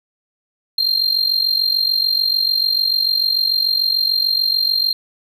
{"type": "tone with amplitude modulation", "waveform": "triangle", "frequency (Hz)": 4186, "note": "C8", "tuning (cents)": 0, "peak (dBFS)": -10, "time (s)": [0.78, 4.93], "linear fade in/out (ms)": 5, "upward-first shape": "sine", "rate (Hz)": 46.8, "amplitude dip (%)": 75, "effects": []}